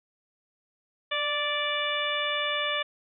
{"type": "harmonic tone with a mistuned harmonic", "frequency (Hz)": 585, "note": "D5", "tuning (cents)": -7, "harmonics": [1, 2, 3, 4, 5, 6], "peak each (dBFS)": [-33, -33, -33, -33, -33, -33], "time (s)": [1.11, 2.83], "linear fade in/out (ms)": 10, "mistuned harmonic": 1, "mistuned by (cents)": 18, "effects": []}